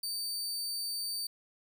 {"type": "tone", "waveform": "sawtooth", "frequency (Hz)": 4601, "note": "D8", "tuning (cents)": -36, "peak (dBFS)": -31, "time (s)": [0.03, 1.27], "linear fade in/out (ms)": 5, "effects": ["12-bit"]}